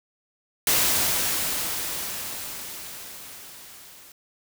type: noise with level ramp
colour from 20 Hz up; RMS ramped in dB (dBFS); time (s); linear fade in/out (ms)
white; -20 to -48; 0.67-4.12; 2
effects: none